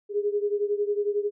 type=beating tone pair; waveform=sine; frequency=408.3 / 419.3 Hz; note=G#4 / G#4; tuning=-29 / +17 cents; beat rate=11 Hz; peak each=-25 / -28 dBFS; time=0.09-1.31 s; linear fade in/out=50 ms; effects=none